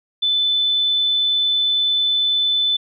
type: tone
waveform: sine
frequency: 3511 Hz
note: A7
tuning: 4 cents flat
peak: -15 dBFS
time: 0.22-2.77 s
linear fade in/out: 10 ms
effects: none